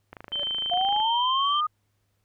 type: click train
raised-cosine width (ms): 0.5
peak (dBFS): -25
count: 24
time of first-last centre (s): 0.13-1.001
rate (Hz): 26.4
type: tone with exponential growth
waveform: triangle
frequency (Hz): 577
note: D5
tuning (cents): -31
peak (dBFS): -30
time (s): 0.28-0.43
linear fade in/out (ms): 1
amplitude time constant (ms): 32
type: tone with pitch glide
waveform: sine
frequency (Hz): 3106 to 3137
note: G7 to G7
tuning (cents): -17 to +1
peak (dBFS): -26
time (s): 0.32-1.61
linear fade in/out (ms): 10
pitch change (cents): +18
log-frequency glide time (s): 0.62-0.91
type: linear sweep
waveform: sine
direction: up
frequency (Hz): 695 to 1244.5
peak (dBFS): -22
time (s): 0.71-1.67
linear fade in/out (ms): 10
effects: added 102 Hz sine -70 dBFS peak until 2.24 s + pink hiss -75 dBFS RMS until 2.24 s